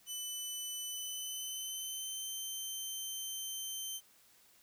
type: tone with pitch glide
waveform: 15% pulse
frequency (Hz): 3000 to 3100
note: F#7 to G7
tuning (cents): +23 to -20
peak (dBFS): -32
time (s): 0.06-4.01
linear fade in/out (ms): 50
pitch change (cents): +57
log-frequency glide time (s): 0.89-2.31
effects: white hiss -65 dBFS RMS until 4.62 s